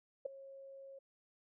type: tone with ADSR envelope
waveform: sine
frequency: 544 Hz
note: C#5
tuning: 33 cents flat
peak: -32 dBFS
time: 0.25-0.99 s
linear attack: 9 ms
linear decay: 7 ms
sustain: -18 dB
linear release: 8 ms
effects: none